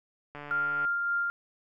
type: click train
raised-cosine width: 0.5 ms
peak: -27 dBFS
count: 74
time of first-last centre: 0.35-0.85 s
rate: 146 Hz
type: tone with tremolo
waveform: sine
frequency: 1396.9 Hz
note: F6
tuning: in tune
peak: -25 dBFS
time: 0.51-1.3 s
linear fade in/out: 0 ms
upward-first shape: sine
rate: 3.5 Hz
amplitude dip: 25%
effects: none